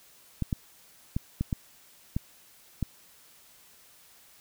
clicks, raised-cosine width 5 ms, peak -15 dBFS, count 7, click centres 0.423 / 0.528 / 1.165 / 1.41 / 1.528 / 2.165 / 2.827 s, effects white hiss -57 dBFS RMS until 4.4 s

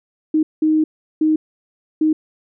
sine tone bursts at uneven times, 311.6 Hz, D#4, 3 cents sharp, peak -12 dBFS, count 4, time 0.34-0.43 / 0.62-0.84 / 1.21-1.36 / 2.01-2.13 s, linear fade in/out 5 ms, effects none

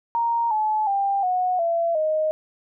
sine tone with pitch steps, 932.3 / 859.9 / 793.1 / 731.5 / 674.6 / 622.2 Hz, A#5 / A5 / G5 / F#5 / E5 / D#5, 0 / -40 / +20 / -20 / +40 / 0 cents, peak -19 dBFS, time 0.15-2.31 s, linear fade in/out 0 ms, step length 360 ms, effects none

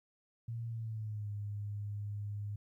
sine tone with pitch glide, 115.6 to 102.99 Hz, A#2 to G#2, -14 to -14 cents, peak -37 dBFS, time 0.48-2.56 s, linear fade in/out 5 ms, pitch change -200 cents, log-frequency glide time 0.68-1.3 s, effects 13-bit

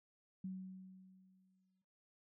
sine tone with exponential decay, 187.6 Hz, F#3, 24 cents sharp, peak -40 dBFS, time 0.44-1.82 s, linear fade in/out 5 ms, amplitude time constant 300 ms, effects noise-tail reverb RT60 0.3 s tail -18 dB re dry

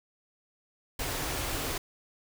pink band-stop noise, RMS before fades -33 dBFS, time 0.99-1.78 s, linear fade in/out 5 ms, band 160 to 240 Hz, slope 96 dB/octave, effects none

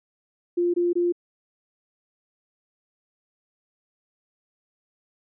sine tone bursts, 349.2 Hz, F4, in tune, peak -19 dBFS, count 3, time 0.57-1.124 s, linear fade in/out 10 ms, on 170 ms, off 22 ms, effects none

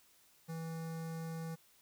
square tone with notch filter, 163.4 Hz, E3, 15 cents flat, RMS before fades -42 dBFS, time 0.48-1.56 s, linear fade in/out 20 ms, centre 3000 Hz, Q 1.1, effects white hiss -67 dBFS RMS until 1.81 s

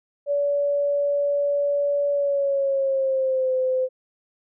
sine tone with pitch glide, 572 to 515.5 Hz, D5 to C5, -46 to -26 cents, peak -19 dBFS, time 0.26-3.89 s, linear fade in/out 50 ms, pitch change -180 cents, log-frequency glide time 2.11-3.53 s, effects none

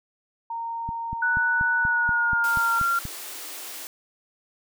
sine tone, 923 Hz, A#5, 17 cents flat, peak -28 dBFS, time 0.5-2.79 s, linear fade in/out 5 ms
click train, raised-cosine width 5 ms, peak -21 dBFS, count 10, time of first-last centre 0.89-3.053 s, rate 4.16 Hz
sine tone with pitch glide, 1480 to 1380.9 Hz, F#6 to F6, 0 to -20 cents, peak -20 dBFS, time 1.22-2.99 s, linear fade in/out 5 ms, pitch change -120 cents, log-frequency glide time 1.81-2.72 s
white high-pass noise, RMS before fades -37 dBFS, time 2.44-3.87 s, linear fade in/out 0 ms, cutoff 270 Hz, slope 96 dB/octave
effects none

